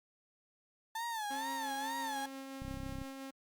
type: tone with vibrato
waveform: 35% pulse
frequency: 880 Hz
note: A5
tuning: in tune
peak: -35 dBFS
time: 0.95-2.26 s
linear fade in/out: 5 ms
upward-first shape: sine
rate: 2.2 Hz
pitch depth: 120 cents each way
type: tone with tremolo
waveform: sawtooth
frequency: 269.4 Hz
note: C#4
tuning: 49 cents flat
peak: -39 dBFS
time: 1.3-3.31 s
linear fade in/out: 10 ms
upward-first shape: sine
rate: 5.8 Hz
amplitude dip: 25%
type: click train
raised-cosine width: 5 ms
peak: -31 dBFS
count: 14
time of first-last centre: 2.62-3.016 s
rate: 32.8 Hz
effects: Opus 48 kbps